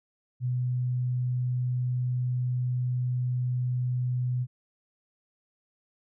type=tone; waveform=sine; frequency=124.9 Hz; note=B2; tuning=20 cents sharp; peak=-25 dBFS; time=0.4-4.47 s; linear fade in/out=50 ms; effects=none